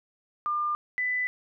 sine tone pair in turn, 1200 / 1996.1 Hz, D6 / B6, +37 / +18 cents, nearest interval major sixth, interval 881 cents, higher second, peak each -25 dBFS, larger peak neither, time 0.46-0.75 / 0.98-1.27 s, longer neither, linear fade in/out 0 ms, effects none

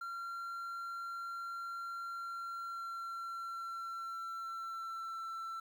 triangle tone with pitch glide, 1374 to 1339.5 Hz, F6 to E6, -29 to +27 cents, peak -38 dBFS, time 0.01-5.6 s, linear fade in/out 5 ms, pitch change -44 cents, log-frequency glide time 2.13-5.2 s, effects 11-bit

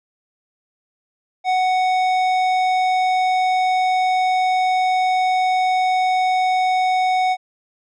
sine tone with tanh clipping, 742 Hz, F#5, 5 cents sharp, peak -17 dBFS, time 1.44-7.37 s, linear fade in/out 50 ms, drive 13 dB, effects none

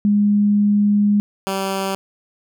sine / 10% pulse tone pair in turn, 205.8 / 193.47 Hz, G#3 / G3, -16 / -22 cents, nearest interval minor second, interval 106 cents, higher first, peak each -12 dBFS, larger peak neither, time 0.05-1.2 / 1.47-1.95 s, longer first, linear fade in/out 0 ms, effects none

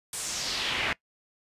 brown noise with band-pass filter sweep, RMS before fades -31 dBFS, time 0.13-0.93 s, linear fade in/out 2 ms, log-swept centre 9300 to 2100 Hz, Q 2.2, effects noise-tail reverb RT60 0.1 s tail -21 dB re dry + resampled to 32000 Hz

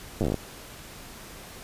slowing click train, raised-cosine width 2 ms, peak -13 dBFS, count 10, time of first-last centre 0.21-0.343 s, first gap 9 ms, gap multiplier 1.12, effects pink hiss -44 dBFS RMS until 1.63 s + resampled to 32000 Hz

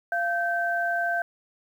sine tone pair together, 691.1 / 1553 Hz, F5 / G6, -18 / -17 cents, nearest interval octave + major second, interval 1401 cents, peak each -26 dBFS, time 0.12-1.22 s, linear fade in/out 2 ms, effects 9-bit

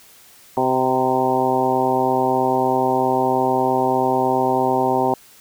harmonic tone with a mistuned harmonic, 129.2 Hz, C3, 21 cents flat, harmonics 1 / 2 / 3 / 4 / 5 / 6 / 7 / 8, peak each -31 / -24 / -22 / -25 / -25 / -21 / -22 / -33 dBFS, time 0.57-5.14 s, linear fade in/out 2 ms, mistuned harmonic 7, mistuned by +32 cents, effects white hiss -48 dBFS RMS until 5.4 s

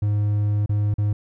triangle tone with dropouts, 103.83 Hz, G#2, in tune, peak -16 dBFS, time 0.02-1.13 s, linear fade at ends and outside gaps 5 ms, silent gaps 0.661-0.693 / 0.941-0.982 s, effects none

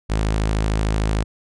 sawtooth tone, 53.3 Hz, G#1, 46 cents sharp, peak -14 dBFS, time 0.09-1.24 s, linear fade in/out 20 ms, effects resampled to 22050 Hz

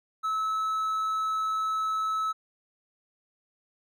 triangle tone, 1299 Hz, E6, 26 cents flat, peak -24 dBFS, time 0.23-2.33 s, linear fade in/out 20 ms, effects none

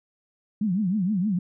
sine tone with vibrato, 195.3 Hz, G3, 6 cents flat, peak -21 dBFS, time 0.61-1.39 s, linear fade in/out 5 ms, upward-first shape triangle, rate 6.4 Hz, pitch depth 250 cents each way, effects none

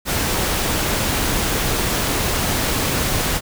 pink noise, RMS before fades -20 dBFS, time 0.05-3.41 s, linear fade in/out 50 ms, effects none

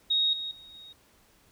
sine tone with level steps, 3757 Hz, A#7, 13 cents sharp, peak -22 / -32 / -47 / -45 dBFS, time 0.1-0.93 s, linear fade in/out 10 ms, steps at 0.33 / 0.51 / 0.74 s, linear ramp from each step 2 ms, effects pink hiss -62 dBFS RMS until 1.51 s

